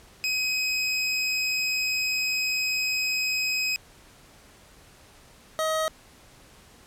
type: tone pair in turn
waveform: 25% pulse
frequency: 2529 / 632.2 Hz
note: D#7 / D#5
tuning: +28 / +27 cents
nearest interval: 2 octaves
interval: 2401 cents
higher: first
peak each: -20 dBFS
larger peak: neither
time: 0.24-3.76 / 5.59-5.88 s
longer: first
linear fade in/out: 0 ms
effects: pink hiss -53 dBFS RMS until 6.86 s + low-pass 12000 Hz 12 dB/octave